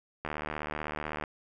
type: click train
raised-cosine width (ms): 0.5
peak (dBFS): -19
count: 76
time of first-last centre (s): 0.25-1.238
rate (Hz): 75.9
effects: none